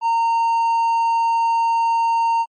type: tone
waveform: triangle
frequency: 920 Hz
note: A#5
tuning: 23 cents flat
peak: -13 dBFS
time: 0.01-2.46 s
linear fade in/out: 50 ms
effects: MP3 32 kbps